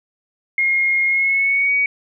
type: tone with pitch glide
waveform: sine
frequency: 2143 to 2250 Hz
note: C7 to C#7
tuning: +41 to +25 cents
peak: -14 dBFS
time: 0.58-1.86 s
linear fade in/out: 2 ms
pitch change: +84 cents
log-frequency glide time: 1.06-1.72 s
effects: none